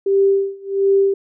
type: tone with tremolo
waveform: sine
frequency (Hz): 393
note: G4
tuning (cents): +4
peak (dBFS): -10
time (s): 0.06-1.14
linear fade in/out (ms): 5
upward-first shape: sine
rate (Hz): 1.4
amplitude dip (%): 95
effects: none